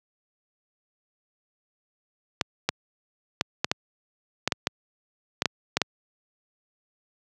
clicks, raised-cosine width 0.2 ms, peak -4 dBFS, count 12, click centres 2.412 / 2.69 / 3.411 / 3.645 / 3.715 / 4.476 / 4.522 / 4.671 / 5.421 / 5.457 / 5.77 / 5.817 s, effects high-pass 100 Hz 12 dB/octave

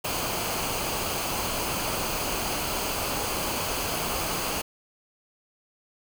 pink noise with comb filter, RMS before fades -29 dBFS, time 0.04-4.62 s, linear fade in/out 10 ms, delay 0.54 ms, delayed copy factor -0.5, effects none

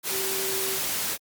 sine tone in noise, 384.7 Hz, G4, 33 cents flat, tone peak -32 dBFS, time 0.09-0.8 s, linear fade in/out 50 ms, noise white, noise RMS -28 dBFS, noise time 0.03-1.18 s, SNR -7 dB, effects high-pass 100 Hz 12 dB/octave + Opus 48 kbps

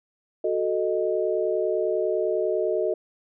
sine chord, D# diminished, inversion first, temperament equal, 370 / 440 / 622.3 Hz, F#4 / A4 / D#5, 0 / 0 / 0 cents, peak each -26 dBFS, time 0.44-2.94 s, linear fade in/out 5 ms, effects none

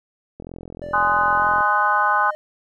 click train, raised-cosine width 2 ms, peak -22 dBFS, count 53, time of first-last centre 0.4-1.606 s, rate 43.1 Hz
triangle tone with pitch glide, 587.3 to 612.2 Hz, D5 to D#5, 0 to -28 cents, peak -28 dBFS, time 0.82-2.35 s, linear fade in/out 0 ms, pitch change +72 cents, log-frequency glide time 1.35-1.44 s
sine chord, Ab dominant seventh, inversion none, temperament just, 830.6 / 1038.3 / 1245.9 / 1495.1 Hz, Ab5 / C6 / Eb6 / Gb6, 0 / -14 / +2 / +18 cents, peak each -21 dBFS, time 0.93-2.31 s, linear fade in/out 10 ms
effects none

